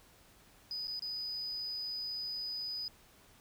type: tone with dropouts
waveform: sine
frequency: 4978 Hz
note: D#8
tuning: in tune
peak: -35 dBFS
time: 0.71-2.88 s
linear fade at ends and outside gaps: 1 ms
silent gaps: 0.872-0.88 / 0.994-1.022 s
effects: tanh soft clip ceiling -34 dBFS + pink hiss -62 dBFS RMS until 3.4 s